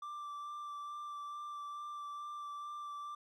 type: tone with vibrato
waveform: triangle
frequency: 1174.7 Hz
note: D6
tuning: in tune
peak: -40 dBFS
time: 0.02-3.15 s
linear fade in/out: 5 ms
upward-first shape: sine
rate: 2.3 Hz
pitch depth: 13 cents each way
effects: none